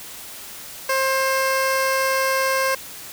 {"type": "tone", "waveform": "15% pulse", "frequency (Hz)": 531, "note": "C5", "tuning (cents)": 25, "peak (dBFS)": -12, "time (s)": [0.89, 2.75], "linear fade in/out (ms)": 5, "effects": ["white hiss -37 dBFS RMS until 3.12 s"]}